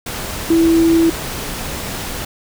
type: tone in noise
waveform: sine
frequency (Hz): 330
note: E4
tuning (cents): +2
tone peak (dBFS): -9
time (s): 0.5-1.1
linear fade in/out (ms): 5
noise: pink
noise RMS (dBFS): -25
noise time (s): 0.06-2.25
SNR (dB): +13
effects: none

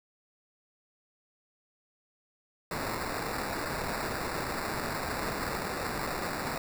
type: noise with sample-and-hold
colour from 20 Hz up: violet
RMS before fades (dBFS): -34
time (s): 2.71-6.58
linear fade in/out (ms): 2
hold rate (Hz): 3150
effects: none

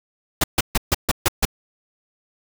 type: noise bursts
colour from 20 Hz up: pink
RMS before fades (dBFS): -17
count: 7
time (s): 0.41-1.453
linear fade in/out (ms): 5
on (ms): 29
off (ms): 140
effects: none

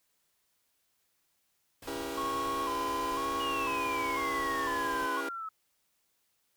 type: noise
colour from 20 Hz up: pink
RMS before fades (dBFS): -48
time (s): 1.82-5.06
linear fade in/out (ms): 5
type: chord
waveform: sawtooth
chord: C# diminished seventh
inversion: none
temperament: just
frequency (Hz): 277.2 / 332.6 / 399.1 / 479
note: C#4 / E4 / G4 / Bb4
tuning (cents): 0 / +16 / +31 / +47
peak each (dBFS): -37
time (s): 1.87-5.29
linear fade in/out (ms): 5
type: tone with vibrato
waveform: triangle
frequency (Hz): 1059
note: C6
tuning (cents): +21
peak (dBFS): -30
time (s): 2.17-5.21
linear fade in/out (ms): 10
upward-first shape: square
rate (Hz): 1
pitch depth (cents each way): 66
type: exponential sweep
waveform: sine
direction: down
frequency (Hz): 2907 to 1286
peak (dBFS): -36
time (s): 3.4-5.49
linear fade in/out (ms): 5
effects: white hiss -75 dBFS RMS until 6.56 s

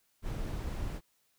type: noise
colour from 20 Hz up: brown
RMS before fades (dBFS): -36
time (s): 0.22-1.01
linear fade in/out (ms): 50
effects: white hiss -73 dBFS RMS until 1.38 s

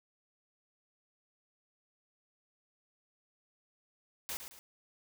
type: noise with echo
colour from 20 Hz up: white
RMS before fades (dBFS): -39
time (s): 4.29-4.37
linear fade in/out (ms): 0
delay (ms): 110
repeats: 2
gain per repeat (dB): -8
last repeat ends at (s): 4.59
effects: none

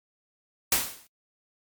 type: noise with exponential decay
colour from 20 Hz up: white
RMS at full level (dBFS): -19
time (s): 0.72-1.07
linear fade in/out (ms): 2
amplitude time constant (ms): 74
effects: noise-tail reverb RT60 0.1 s tail -26 dB re dry + MP3 96 kbps

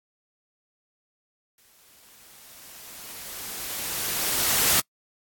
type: noise with exponential growth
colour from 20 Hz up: white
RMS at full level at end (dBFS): -19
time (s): 1.58-4.8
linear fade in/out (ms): 2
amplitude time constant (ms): 700
effects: noise-tail reverb RT60 0.1 s tail -26 dB re dry + AAC 64 kbps

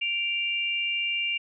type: tone pair together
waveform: sine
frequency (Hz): 2349 / 2794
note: D7 / F7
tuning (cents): 0 / 0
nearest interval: minor third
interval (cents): 300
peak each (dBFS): -29 / -27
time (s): 0.01-1.38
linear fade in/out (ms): 10
effects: none

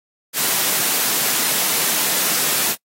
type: high-pass noise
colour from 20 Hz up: white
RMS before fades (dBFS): -19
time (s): 0.33-2.76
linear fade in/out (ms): 50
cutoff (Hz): 130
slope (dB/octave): 48
effects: noise-tail reverb RT60 0.1 s tail -24 dB re dry + AAC 48 kbps

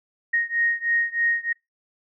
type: beating tone pair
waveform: sine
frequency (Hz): 1864.7 / 1867.9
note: A#6 / A#6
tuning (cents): 0 / +3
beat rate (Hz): 3.2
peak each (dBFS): -23 / -24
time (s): 0.33-1.53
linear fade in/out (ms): 10
effects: noise-tail reverb RT60 0.2 s tail -26 dB re dry

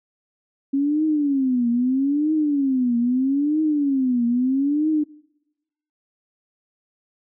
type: tone with vibrato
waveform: sine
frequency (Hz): 271.6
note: C#4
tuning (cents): -35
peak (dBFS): -17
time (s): 0.73-5.04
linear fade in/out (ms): 10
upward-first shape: triangle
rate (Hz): 0.78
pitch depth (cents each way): 260
effects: noise-tail reverb RT60 1.0 s tail -24 dB re dry

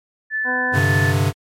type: tone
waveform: sine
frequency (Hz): 1749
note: A6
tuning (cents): -11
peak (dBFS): -19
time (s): 0.3-1.14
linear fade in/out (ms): 50
type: harmonic tone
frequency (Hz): 251.8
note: B3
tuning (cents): +34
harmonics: 1 / 2 / 3 / 4 / 6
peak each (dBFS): -28 / -28 / -28 / -28 / -28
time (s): 0.44-0.81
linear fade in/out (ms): 50
type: chord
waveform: square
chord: G suspended fourth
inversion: none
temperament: equal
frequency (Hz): 98 / 130.81 / 146.83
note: G2 / C3 / D3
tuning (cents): 0 / 0 / 0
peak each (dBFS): -19 / -21 / -22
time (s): 0.72-1.33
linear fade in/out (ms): 50
effects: MP3 64 kbps

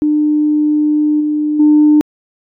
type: tone with level steps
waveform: sine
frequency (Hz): 300.6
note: D4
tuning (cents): +40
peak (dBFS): -9 / -12 / -4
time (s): 0.02-2.01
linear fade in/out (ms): 0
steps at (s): 1.2 / 1.59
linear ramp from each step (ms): 10
effects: tanh soft clip ceiling -1 dBFS

